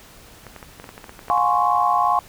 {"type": "clicks", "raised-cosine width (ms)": 0.5, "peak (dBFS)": -22, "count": 12, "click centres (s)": [0.467, 0.563, 0.628, 0.799, 0.842, 0.891, 0.979, 1.042, 1.094, 1.192, 1.283, 1.377]}
{"type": "chord", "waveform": "sine", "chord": "Db major seventh", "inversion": "first", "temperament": "equal with one note detuned", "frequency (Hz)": [712.3, 830.6, 1046.5, 1108.7], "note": ["F5", "Ab5", "C6", "Db6"], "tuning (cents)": [34, 0, 0, 0], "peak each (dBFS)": -21, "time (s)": [1.3, 2.19], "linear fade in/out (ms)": 0}
{"effects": ["pink hiss -46 dBFS RMS until 2.28 s"]}